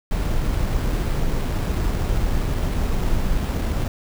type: noise with sample-and-hold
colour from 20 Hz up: brown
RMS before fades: -21 dBFS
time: 0.11-3.88 s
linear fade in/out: 2 ms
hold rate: 6300 Hz
effects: none